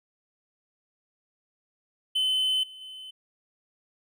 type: tone with level steps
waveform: triangle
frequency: 3045 Hz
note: F#7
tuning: 49 cents sharp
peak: -21 / -41 / -38 dBFS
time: 2.15-3.11 s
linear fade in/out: 10 ms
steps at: 2.63 / 2.81 s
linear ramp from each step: 5 ms
effects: none